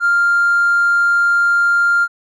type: tone with hard clipping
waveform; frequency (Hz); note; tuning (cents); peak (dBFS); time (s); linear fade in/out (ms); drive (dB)
sine; 1396.9; F6; 0; -11; 0-2.08; 50; 1
effects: none